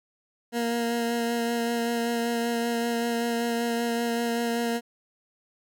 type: tone with vibrato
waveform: 20% pulse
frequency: 234.4 Hz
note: A#3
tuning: 10 cents sharp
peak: -20 dBFS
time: 0.52-4.81 s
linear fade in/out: 50 ms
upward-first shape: sine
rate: 5.2 Hz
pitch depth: 15 cents each way
effects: none